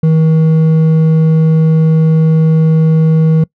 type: tone with hard clipping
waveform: sine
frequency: 159.4 Hz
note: D#3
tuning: 42 cents sharp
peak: -7 dBFS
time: 0.03-3.44 s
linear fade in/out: 5 ms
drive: 5 dB
effects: noise-tail reverb RT60 0.1 s tail -24 dB re dry